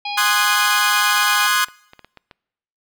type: harmonic tone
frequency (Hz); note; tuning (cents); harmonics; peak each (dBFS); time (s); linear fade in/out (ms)
821; G#5; -20; 1 / 3 / 4 / 5 / 6; -26 / -28 / -32 / -33 / -34; 0.05-1.47; 5
type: chord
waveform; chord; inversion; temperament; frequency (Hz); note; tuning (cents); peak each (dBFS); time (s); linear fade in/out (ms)
sawtooth; Ab dominant seventh; first; equal with one note detuned; 1046.5 / 1235.9 / 1480 / 1661.2; C6 / Eb6 / Gb6 / Ab6; 0 / -12 / 0 / 0; -17; 0.17-1.65; 10
type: clicks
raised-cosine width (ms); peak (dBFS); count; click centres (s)
0.3; -24; 12; 1.162 / 1.229 / 1.333 / 1.45 / 1.513 / 1.56 / 1.685 / 1.934 / 1.993 / 2.046 / 2.173 / 2.312
effects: noise-tail reverb RT60 0.9 s tail -25 dB re dry